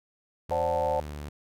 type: tone with pitch glide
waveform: sawtooth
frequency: 83.1 to 73.61 Hz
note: E2 to D2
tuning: +15 to +5 cents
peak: -32 dBFS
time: 0.49-1.29 s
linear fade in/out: 5 ms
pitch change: -210 cents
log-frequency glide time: 0.73-1.12 s
type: chord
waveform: sine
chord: D dominant seventh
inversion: third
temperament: equal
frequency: 523.3 / 587.3 / 740 / 880 Hz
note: C5 / D5 / F#5 / A5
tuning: 0 / 0 / 0 / 0 cents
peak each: -28 / -30 / -32 / -30 dBFS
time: 0.51-1 s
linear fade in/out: 2 ms
effects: none